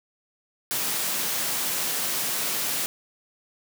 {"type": "high-pass noise", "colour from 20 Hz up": "white", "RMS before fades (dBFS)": -27, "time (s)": [0.71, 2.86], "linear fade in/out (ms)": 0, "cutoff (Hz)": 120, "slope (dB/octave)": 48, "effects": []}